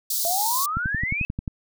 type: high-pass noise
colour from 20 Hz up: white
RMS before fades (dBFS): -25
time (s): 0.1-0.66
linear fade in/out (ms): 5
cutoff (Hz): 3900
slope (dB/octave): 48
type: exponential sweep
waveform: sine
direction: up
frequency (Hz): 659.3 to 2643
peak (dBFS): -24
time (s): 0.25-1.25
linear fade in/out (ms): 0
type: click train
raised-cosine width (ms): 5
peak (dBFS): -15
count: 9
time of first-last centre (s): 0.77-1.478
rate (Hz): 11.3
effects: none